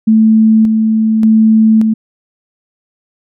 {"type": "tone with tremolo", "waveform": "sine", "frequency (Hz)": 220, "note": "A3", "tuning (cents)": 0, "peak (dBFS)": -4, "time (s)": [0.07, 1.94], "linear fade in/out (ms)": 10, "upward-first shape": "square", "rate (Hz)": 0.86, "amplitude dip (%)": 35, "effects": []}